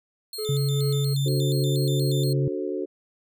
sawtooth tone with vibrato, 3888 Hz, B7, 28 cents flat, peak -30 dBFS, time 0.33-2.33 s, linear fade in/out 2 ms, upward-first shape square, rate 4.2 Hz, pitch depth 150 cents each way
triangle tone with tremolo, 428.6 Hz, A4, 45 cents flat, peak -25 dBFS, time 0.38-1.14 s, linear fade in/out 10 ms, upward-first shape sine, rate 2.5 Hz, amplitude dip 50%
sine tone with pitch glide, 137.4 to 138.44 Hz, C#3 to C#3, -15 to -2 cents, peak -21 dBFS, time 0.49-2.48 s, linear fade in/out 2 ms, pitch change +13 cents, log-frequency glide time 0.77-1.72 s
sine chord, D dominant seventh, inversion none, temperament equal with one note detuned, 293.7 / 370 / 440 / 529.6 Hz, D4 / F#4 / A4 / C5, 0 / 0 / 0 / +21 cents, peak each -32 / -29 / -32 / -35 dBFS, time 1.25-2.86 s, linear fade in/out 20 ms
effects none

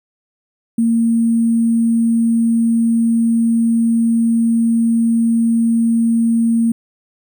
sine tone with sample-and-hold, 230 Hz, A#3, 23 cents flat, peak -11 dBFS, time 0.78-6.72 s, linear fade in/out 5 ms, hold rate 8820 Hz, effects none

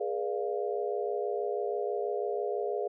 sine chord, G# diminished seventh, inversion none, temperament equal with one note detuned, 415.3 / 481.5 / 587.3 / 698.5 Hz, G#4 / B4 / D5 / F5, 0 / -44 / 0 / 0 cents, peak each -32 / -35 / -38 / -37 dBFS, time 0-2.88 s, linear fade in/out 10 ms, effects none

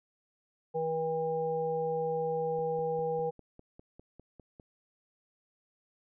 harmonic tone, 160.9 Hz, E3, 42 cents flat, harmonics 1 / 3 / 5, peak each -40 / -30 / -36 dBFS, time 0.74-3.31 s, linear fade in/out 20 ms
click train, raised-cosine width 2 ms, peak -37 dBFS, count 11, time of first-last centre 2.59-4.598 s, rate 4.98 Hz
effects none

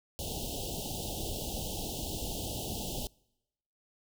pink band-stop noise, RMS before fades -37 dBFS, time 0.19-3.07 s, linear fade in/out 0 ms, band 860 to 2800 Hz, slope 96 dB/octave, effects noise-tail reverb RT60 0.9 s tail -26 dB re dry

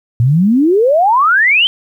sine exponential sweep, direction up, 112.4 to 3172 Hz, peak -7 dBFS, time 0.2-1.67 s, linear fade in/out 0 ms, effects 8-bit

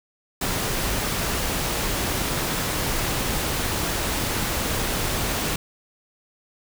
pink noise, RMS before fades -25 dBFS, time 0.41-5.56 s, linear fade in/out 5 ms, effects none

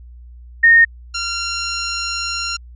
sine / 5% pulse tone pair in turn, 1843 / 1380.7 Hz, A#6 / F6, -20 / -20 cents, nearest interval perfect fourth, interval 500 cents, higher first, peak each -6 dBFS, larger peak neither, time 0.63-0.85 / 1.14-2.57 s, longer second, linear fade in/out 10 ms, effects added 60 Hz sine -36 dBFS peak until 2.75 s + resampled to 16000 Hz

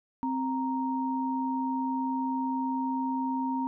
sine tone pair together, 261.6 / 932.3 Hz, C4 / A#5, 0 / 0 cents, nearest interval octave + minor seventh, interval 2200 cents, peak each -29 / -31 dBFS, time 0.23-3.67 s, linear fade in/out 0 ms, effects none

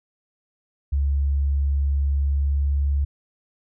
sine tone with pitch glide, 70 to 70.53 Hz, C#2 to C#2, +18 to +31 cents, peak -18 dBFS, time 0.92-3.05 s, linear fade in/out 10 ms, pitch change +13 cents, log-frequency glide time 2.16-2.69 s, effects none

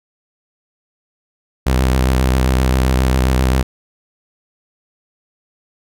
sawtooth tone with vibrato, 64.3 Hz, C2, 30 cents flat, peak -8 dBFS, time 1.66-3.63 s, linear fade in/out 10 ms, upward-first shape triangle, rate 7.5 Hz, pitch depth 49 cents each way, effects none

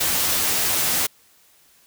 white noise with comb filter, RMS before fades -21 dBFS, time 0-1.07 s, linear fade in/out 10 ms, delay 12 ms, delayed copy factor +0.5, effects white hiss -56 dBFS RMS until 1.86 s

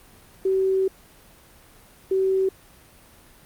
sine tone bursts at uneven times, 381.8 Hz, G4, 46 cents flat, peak -18 dBFS, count 2, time 0.45-0.88 / 2.11-2.49 s, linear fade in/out 5 ms, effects pink hiss -51 dBFS RMS until 3.45 s + Opus 32 kbps

